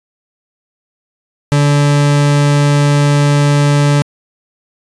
40% pulse tone, 144.7 Hz, D3, 25 cents flat, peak -7 dBFS, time 1.52-4.02 s, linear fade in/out 0 ms, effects resampled to 22050 Hz

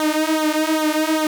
sawtooth tone with flanger, 311.1 Hz, D#4, in tune, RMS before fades -19 dBFS, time 0-1.27 s, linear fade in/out 2 ms, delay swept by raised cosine 0.39 to 4.19 ms, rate 2.5 Hz, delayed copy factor -0.9, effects none

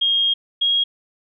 sine tone pair in turn, 3245 / 3279 Hz, G#7 / G#7, -41 / -23 cents, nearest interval unison, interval 18 cents, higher second, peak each -15 dBFS, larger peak neither, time 0.01-0.34 / 0.61-0.84 s, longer first, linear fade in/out 10 ms, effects none

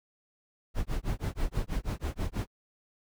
brown noise with tremolo, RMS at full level -28 dBFS, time 0.74-2.48 s, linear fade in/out 50 ms, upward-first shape sine, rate 6.2 Hz, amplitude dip 100%, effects none

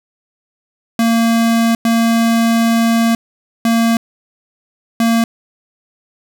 square tone bursts at uneven times, 229.4 Hz, A#3, 28 cents flat, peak -11 dBFS, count 4, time 0.99-1.75 / 1.85-3.15 / 3.65-3.97 / 5-5.24 s, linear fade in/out 2 ms, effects none

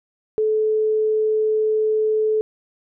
sine tone, 433 Hz, A4, 28 cents flat, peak -16 dBFS, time 0.38-2.41 s, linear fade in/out 0 ms, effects none

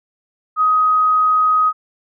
sine tone, 1257 Hz, D#6, 17 cents sharp, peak -11 dBFS, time 0.56-1.73 s, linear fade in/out 50 ms, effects none

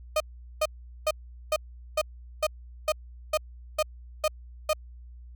35% pulse tone bursts, 617 Hz, D#5, 15 cents flat, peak -20 dBFS, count 11, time 0.16-4.733 s, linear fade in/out 5 ms, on 43 ms, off 410 ms, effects added 60 Hz sine -43 dBFS peak until 5.35 s

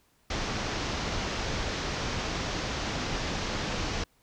pink low-pass noise, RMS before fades -32 dBFS, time 0.3-4.04 s, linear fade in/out 5 ms, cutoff 6400 Hz, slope 48 dB/octave, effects pink hiss -67 dBFS RMS until 4.22 s

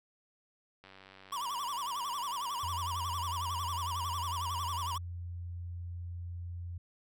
click train, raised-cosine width 0.3 ms, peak -37 dBFS, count 397, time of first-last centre 0.84-4.965 s, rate 96 Hz
square tone with vibrato, 1046.5 Hz, C6, in tune, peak -35 dBFS, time 1.32-4.98 s, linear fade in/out 5 ms, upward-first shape sine, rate 11 Hz, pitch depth 190 cents each way
sine tone, 87.1 Hz, F2, 4 cents flat, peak -38 dBFS, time 2.63-6.78 s, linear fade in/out 5 ms
effects none

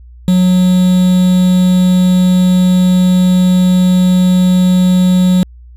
triangle tone with quantisation, 182.6 Hz, F#3, 23 cents flat, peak -4 dBFS, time 0.28-5.43 s, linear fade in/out 0 ms, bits 4, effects added 60 Hz sine -33 dBFS peak until 5.76 s + resampled to 32000 Hz

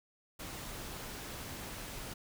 pink noise, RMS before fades -44 dBFS, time 0.39-2.14 s, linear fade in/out 10 ms, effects none

